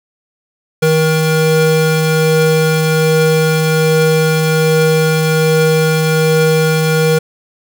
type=tone pair together; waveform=square; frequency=157.95 / 475.1 Hz; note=D#3 / A#4; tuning=+26 / +33 cents; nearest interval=octave + perfect fifth; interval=1907 cents; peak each=-13 dBFS; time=0.82-7.19 s; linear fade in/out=10 ms; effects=none